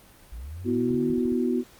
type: linear sweep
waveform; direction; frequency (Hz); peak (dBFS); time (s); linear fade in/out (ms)
sine; up; 51.1 to 161.8; -34; 0.32-1.14; 5
type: chord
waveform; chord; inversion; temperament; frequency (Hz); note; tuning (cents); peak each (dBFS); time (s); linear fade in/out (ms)
sine; B suspended fourth; none; equal; 246.9 / 329.6 / 370; B3 / E4 / F#4; 0 / 0 / 0; -24 / -30 / -27; 0.64-1.64; 50
type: clicks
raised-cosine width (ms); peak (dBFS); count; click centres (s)
5; -29; 6; 0.907 / 0.944 / 1.101 / 1.18 / 1.255 / 1.322
effects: pink hiss -53 dBFS RMS until 1.79 s + Opus 32 kbps